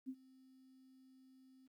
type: tone with ADSR envelope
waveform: sine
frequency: 261.6 Hz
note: C4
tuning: in tune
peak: -40 dBFS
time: 0.06-1.68 s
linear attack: 29 ms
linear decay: 58 ms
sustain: -22 dB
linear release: 17 ms
effects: 13-bit